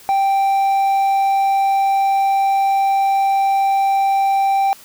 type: tone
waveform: triangle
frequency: 784 Hz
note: G5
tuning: in tune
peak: -11 dBFS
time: 0.09-4.73 s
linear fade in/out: 0 ms
effects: white hiss -43 dBFS RMS until 4.84 s